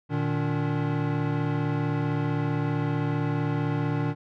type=tone cluster; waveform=square; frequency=117.1 / 152.6 / 287.3 Hz; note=A#2 / D#3 / D4; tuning=+8 / -33 / -38 cents; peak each=-30 / -28 / -31 dBFS; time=0.09-4.15 s; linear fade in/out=50 ms; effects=low-pass 2000 Hz 12 dB/octave